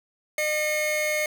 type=tone pair together; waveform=45% pulse; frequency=607 / 2163 Hz; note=D#5 / C#7; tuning=-43 / -43 cents; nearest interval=octave + minor seventh; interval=2200 cents; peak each=-26 dBFS; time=0.38-1.26 s; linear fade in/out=2 ms; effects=none